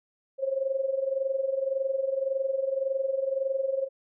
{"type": "tone with amplitude modulation", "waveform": "sine", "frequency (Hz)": 537, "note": "C5", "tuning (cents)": 45, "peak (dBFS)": -22, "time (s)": [0.38, 3.89], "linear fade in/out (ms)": 50, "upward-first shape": "sine", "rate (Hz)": 21.8, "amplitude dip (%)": 75, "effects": []}